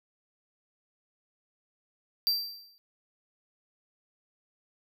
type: tone with exponential decay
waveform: square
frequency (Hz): 4699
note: D8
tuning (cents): 0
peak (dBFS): -22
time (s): 2.27-2.78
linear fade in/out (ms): 0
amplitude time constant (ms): 110
effects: none